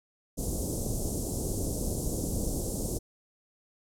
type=band-stop noise; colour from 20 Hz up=pink; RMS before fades=-31 dBFS; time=0.37-2.99 s; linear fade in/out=20 ms; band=560 to 6800 Hz; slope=24 dB/octave; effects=low-pass 11000 Hz 12 dB/octave